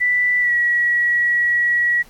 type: tone with pitch glide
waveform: sine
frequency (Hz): 1975.5 to 1922.6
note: B6 to B6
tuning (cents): 0 to -47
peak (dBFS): -14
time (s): 0-2.03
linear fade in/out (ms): 20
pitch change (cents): -47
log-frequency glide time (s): 0.4-0.53
effects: pink hiss -49 dBFS RMS until 2.09 s + AAC 64 kbps

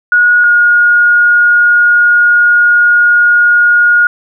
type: tone pair in turn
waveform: sine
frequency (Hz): 1451 / 1434.3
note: F#6 / F6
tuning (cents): -34 / +46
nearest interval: unison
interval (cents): 20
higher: first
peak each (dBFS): -4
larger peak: neither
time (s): 0.12-0.44 / 0.44-4.07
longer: second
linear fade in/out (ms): 2
effects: none

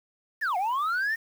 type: linear two-way sweep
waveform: sine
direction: down then up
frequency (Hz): 1854 to 698.5 to 1854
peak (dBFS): -22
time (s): 0.41-1.16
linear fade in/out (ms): 20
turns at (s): 0.57
effects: tanh soft clip ceiling -23 dBFS + 8-bit

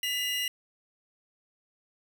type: tone pair together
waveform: 40% pulse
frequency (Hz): 1996 / 2842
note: B6 / F7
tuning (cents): +18 / +30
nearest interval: tritone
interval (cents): 612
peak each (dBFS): -34 / -28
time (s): 0.03-0.48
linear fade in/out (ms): 2
effects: none

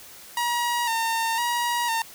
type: tone with vibrato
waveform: sawtooth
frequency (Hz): 932.3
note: A#5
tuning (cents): 0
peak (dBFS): -19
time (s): 0.37-2.02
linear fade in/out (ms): 2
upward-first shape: square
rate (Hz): 0.99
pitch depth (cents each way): 42
effects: white hiss -45 dBFS RMS until 2.14 s

